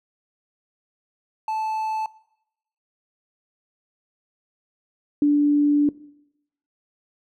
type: tone pair in turn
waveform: triangle / sine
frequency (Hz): 874 / 291.7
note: A5 / D4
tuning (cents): -12 / -12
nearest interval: octave + perfect fifth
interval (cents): 1900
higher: first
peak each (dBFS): -21 / -14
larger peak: second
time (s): 1.48-2.06 / 5.22-5.89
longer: second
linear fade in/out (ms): 2
effects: noise-tail reverb RT60 0.8 s tail -20 dB re dry